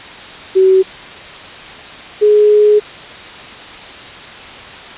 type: tone pair in turn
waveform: sine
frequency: 378.7 / 419.6 Hz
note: F#4 / G#4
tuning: +40 / +18 cents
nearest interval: major second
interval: 178 cents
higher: second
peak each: -5 dBFS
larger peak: neither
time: 0.55-0.83 / 2.21-2.8 s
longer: second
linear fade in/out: 20 ms
effects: white hiss -31 dBFS RMS until 4.97 s + resampled to 8000 Hz